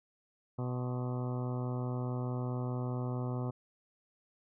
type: harmonic tone with a mistuned harmonic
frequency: 124.7 Hz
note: B2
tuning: 17 cents sharp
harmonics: 1 / 2 / 3 / 4 / 5 / 6 / 7 / 8 / 9 / 10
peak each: -34 / -40 / -44 / -46 / -48 / -50 / -51 / -52 / -53 / -54 dBFS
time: 0.58-3.51 s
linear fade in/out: 10 ms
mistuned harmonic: 8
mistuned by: +65 cents
effects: none